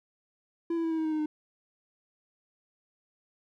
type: tone with pitch steps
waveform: triangle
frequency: 335.9 / 331.3 / 326.7 / 322.2 / 317.8 / 313.4 / 309.1 / 304.8 Hz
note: E4 / E4 / E4 / E4 / D#4 / D#4 / D#4 / D#4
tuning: +33 / +9 / -15 / -39 / +37 / +13 / -11 / -36 cents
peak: -25 dBFS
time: 0.7-1.26 s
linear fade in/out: 5 ms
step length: 70 ms
effects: none